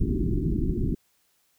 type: low-pass noise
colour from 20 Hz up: pink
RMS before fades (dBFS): -25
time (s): 0-0.95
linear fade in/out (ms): 10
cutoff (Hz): 390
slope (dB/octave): 96
effects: white hiss -68 dBFS RMS until 1.58 s